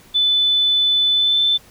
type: tone with pitch glide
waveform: sine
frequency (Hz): 3500 to 3532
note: A7 to A7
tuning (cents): -10 to +6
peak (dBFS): -13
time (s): 0.14-1.58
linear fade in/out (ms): 20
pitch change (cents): +16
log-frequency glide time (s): 1.13-1.4
effects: pink hiss -48 dBFS RMS until 1.7 s